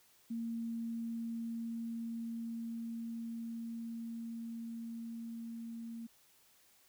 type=tone with level ramp; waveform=sine; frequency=229.9 Hz; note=A#3; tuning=24 cents flat; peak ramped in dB=-36 to -42 dBFS; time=0.3-6.07 s; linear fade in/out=10 ms; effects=white hiss -67 dBFS RMS until 6.88 s